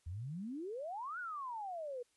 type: exponential two-way sweep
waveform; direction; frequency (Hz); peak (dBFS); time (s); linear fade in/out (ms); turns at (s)
sine; up then down; 78.5 to 1500 to 473.1; -40; 0.06-2.03; 10; 1.19
effects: white hiss -75 dBFS RMS until 2.16 s + resampled to 24000 Hz